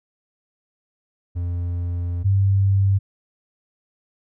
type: tone pair in turn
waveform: triangle / sine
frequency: 87.31 / 98 Hz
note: F2 / G2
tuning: 0 / 0 cents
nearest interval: major second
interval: 200 cents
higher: second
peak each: -20 / -14 dBFS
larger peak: second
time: 1.35-2.24 / 2.24-2.99 s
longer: first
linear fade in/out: 20 ms
effects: none